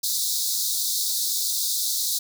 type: high-pass noise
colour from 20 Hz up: pink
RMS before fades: -25 dBFS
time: 0.03-2.19 s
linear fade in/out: 10 ms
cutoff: 3700 Hz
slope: 96 dB/octave
effects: none